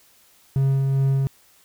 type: tone with tremolo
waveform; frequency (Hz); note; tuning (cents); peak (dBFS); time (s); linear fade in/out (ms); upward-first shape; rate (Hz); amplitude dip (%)
triangle; 135.8; C#3; -35; -14; 0.56-1.27; 0; sine; 2.5; 25
effects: white hiss -56 dBFS RMS until 1.64 s